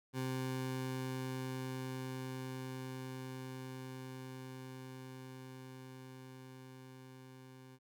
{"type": "tone with level ramp", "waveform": "20% pulse", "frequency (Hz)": 130, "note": "C3", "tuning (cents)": -11, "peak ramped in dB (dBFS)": [-31, -49], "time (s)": [0.13, 7.79], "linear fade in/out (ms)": 50, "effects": []}